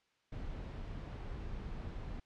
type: noise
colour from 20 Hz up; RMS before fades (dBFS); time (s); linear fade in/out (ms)
brown; -43; 0.32-2.2; 5
effects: white hiss -75 dBFS RMS until 2.25 s + low-pass 4000 Hz 12 dB/octave